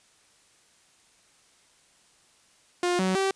sawtooth tone with pitch steps, 354.2 / 187.4 / 387 Hz, F4 / F#3 / G4, +24 / +22 / -22 cents, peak -19 dBFS, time 2.83-3.31 s, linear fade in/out 2 ms, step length 160 ms, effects white hiss -61 dBFS RMS until 3.35 s + resampled to 22050 Hz

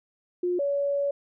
sine tone pair in turn, 356.2 / 565.4 Hz, F4 / C#5, +34 / +34 cents, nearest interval minor sixth, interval 800 cents, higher second, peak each -23 dBFS, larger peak neither, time 0.43-0.59 / 0.59-1.11 s, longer second, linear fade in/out 5 ms, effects none

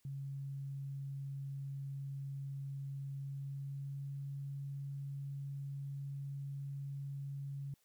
sine tone with pitch glide, 138 to 139.36 Hz, C#3 to C#3, -7 to +10 cents, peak -40 dBFS, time 0.05-7.74 s, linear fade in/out 2 ms, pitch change +17 cents, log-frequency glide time 3.12-4.19 s, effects white hiss -75 dBFS RMS until 7.84 s

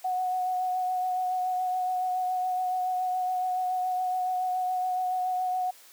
sine tone with vibrato, 736 Hz, F#5, 9 cents flat, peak -25 dBFS, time 0.04-5.71 s, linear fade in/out 10 ms, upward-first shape sine, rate 7.1 Hz, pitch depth 16 cents each way, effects white hiss -53 dBFS RMS until 5.92 s + high-pass 400 Hz 12 dB/octave

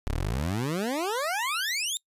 20% pulse exponential sweep, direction up, 31.5 to 3729 Hz, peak -22 dBFS, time 0.07-1.97 s, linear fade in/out 0 ms, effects noise-tail reverb RT60 0.1 s tail -24 dB re dry + resampled to 32000 Hz

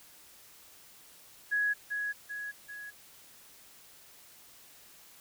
sine tone with echo, 1671 Hz, G#6, 10 cents sharp, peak -26 dBFS, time 1.51-1.74 s, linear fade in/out 20 ms, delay 390 ms, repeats 3, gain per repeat -5 dB, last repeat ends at 2.91 s, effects white hiss -56 dBFS RMS until 5.2 s

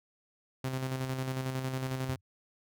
sawtooth tone with tremolo, 130.81 Hz, C3, in tune, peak -27 dBFS, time 0.64-2.16 s, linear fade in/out 5 ms, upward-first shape square, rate 11 Hz, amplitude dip 40%
sine tone with exponential decay, 91.6 Hz, F#2, 17 cents flat, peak -33 dBFS, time 2.09-2.21 s, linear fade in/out 5 ms, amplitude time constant 26 ms
effects none

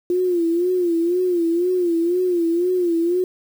sine tone with vibrato, 349.2 Hz, F4, in tune, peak -16 dBFS, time 0.1-3.24 s, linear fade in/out 2 ms, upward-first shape sine, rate 2 Hz, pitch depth 89 cents each way, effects 7-bit

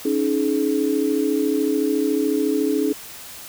sine chord, C# suspended second, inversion none, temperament equal with one note detuned, 277.2 / 311.1 / 424 Hz, C#4 / D#4 / G#4, 0 / 0 / +36 cents, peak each -22 dBFS, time 0.05-2.93 s, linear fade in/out 5 ms, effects white hiss -38 dBFS RMS until 3.48 s

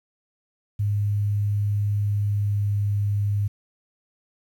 sine tone with pitch glide, 102.8 to 102.15 Hz, G#2 to G#2, -17 to -28 cents, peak -20 dBFS, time 0.79-3.48 s, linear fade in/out 10 ms, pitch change -11 cents, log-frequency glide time 1.98-2.72 s, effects 9-bit

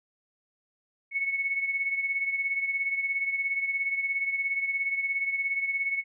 sine beating tone pair, 2205 / 2222 Hz, C#7 / C#7, -10 / +4 cents, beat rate 17 Hz, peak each -27 / -34 dBFS, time 1.11-6.04 s, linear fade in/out 50 ms, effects none

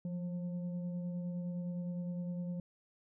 sine tone with frequency modulation, 174.61 Hz, F3, in tune, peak -36 dBFS, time 0.05-2.6 s, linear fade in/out 2 ms, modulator 359 Hz, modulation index 0.41, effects none

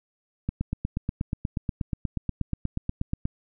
click train, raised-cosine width 5 ms, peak -14 dBFS, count 24, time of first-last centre 0.49-3.254 s, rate 8.32 Hz, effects none

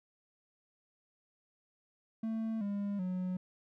triangle tone with pitch steps, 223 / 202.1 / 183.24 Hz, A3 / G#3 / F#3, +23 / -47 / -17 cents, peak -31 dBFS, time 2.23-3.37 s, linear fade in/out 5 ms, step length 380 ms, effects none

